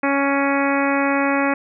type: harmonic tone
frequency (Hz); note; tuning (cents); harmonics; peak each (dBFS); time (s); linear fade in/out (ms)
278.3; C#4; +7; 1 / 2 / 3 / 4 / 5 / 6 / 7 / 8 / 9; -20 / -23 / -25 / -26 / -27 / -28 / -28 / -29 / -30; 0.03-1.54; 5
effects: none